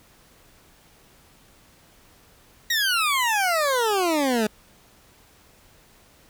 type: exponential sweep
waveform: 20% pulse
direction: down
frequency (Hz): 1919 to 207.7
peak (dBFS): -15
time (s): 2.7-4.47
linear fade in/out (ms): 5
effects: pink hiss -55 dBFS RMS until 6.29 s